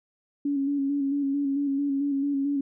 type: tone with vibrato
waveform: sine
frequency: 280 Hz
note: C#4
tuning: 18 cents sharp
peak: -23 dBFS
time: 0.45-2.61 s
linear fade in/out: 5 ms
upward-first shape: square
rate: 4.5 Hz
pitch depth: 31 cents each way
effects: none